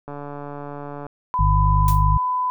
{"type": "click train", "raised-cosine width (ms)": 1, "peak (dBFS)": -20, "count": 143, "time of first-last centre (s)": [0.08, 1.066], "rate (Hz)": 144}
{"type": "tone", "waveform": "sine", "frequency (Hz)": 1002, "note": "B5", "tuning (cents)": 25, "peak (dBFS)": -19, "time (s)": [1.34, 2.5], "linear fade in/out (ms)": 0}
{"type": "harmonic tone", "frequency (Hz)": 50.4, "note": "G1", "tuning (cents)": 49, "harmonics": [1, 2, 3], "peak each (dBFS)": [-17, -20, -22], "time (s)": [1.39, 2.18], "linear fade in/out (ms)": 5}
{"type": "noise with exponential decay", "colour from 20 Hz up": "blue", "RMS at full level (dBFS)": -26, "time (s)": [1.88, 2.05], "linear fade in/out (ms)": 1, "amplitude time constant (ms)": 35}
{"effects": []}